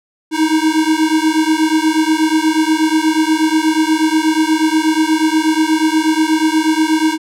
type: beating tone pair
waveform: square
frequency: 311.1 / 319.4 Hz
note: D#4 / D#4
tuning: 0 / +45 cents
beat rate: 8.3 Hz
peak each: -15 dBFS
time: 0.31-7.18 s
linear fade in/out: 50 ms
effects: low-pass 10000 Hz 12 dB/octave